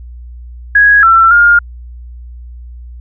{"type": "tone with pitch steps", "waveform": "sine", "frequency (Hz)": [1660, 1344, 1414], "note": ["G#6", "E6", "F6"], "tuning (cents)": [-1, 33, 21], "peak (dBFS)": -3, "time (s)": [0.75, 1.59], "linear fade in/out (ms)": 5, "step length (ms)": 280, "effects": ["added 60 Hz sine -27 dBFS peak until 3 s"]}